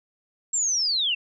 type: linear sweep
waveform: sine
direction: down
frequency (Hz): 7570 to 2637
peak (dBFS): -21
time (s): 0.53-1.15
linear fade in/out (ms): 10
effects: none